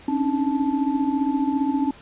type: tone cluster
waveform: sine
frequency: 271.3 / 286.2 / 309 / 873 Hz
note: C#4 / D4 / D#4 / A5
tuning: -37 / -45 / -12 / -14 cents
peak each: -22 / -25 / -28 / -29 dBFS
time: 0.08-1.91 s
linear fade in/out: 5 ms
effects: pink hiss -47 dBFS RMS until 2.01 s + resampled to 8000 Hz